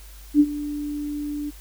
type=tone with ADSR envelope; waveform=sine; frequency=293.7 Hz; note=D4; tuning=in tune; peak=-9 dBFS; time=0.34-1.51 s; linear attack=59 ms; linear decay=53 ms; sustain=-17 dB; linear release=22 ms; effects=added 50 Hz sine -41 dBFS peak until 1.6 s + white hiss -49 dBFS RMS until 1.6 s